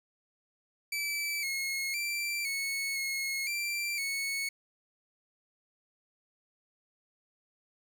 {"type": "tone with pitch steps", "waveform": "sawtooth", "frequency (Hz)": [2314, 2167, 2350, 2202, 2170, 2355, 2207], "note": ["D7", "C#7", "D7", "C#7", "C#7", "D7", "C#7"], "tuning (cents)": [-26, -40, 1, -12, -37, 4, -8], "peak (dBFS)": -28, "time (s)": [0.92, 4.49], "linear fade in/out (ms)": 5, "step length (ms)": 510, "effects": []}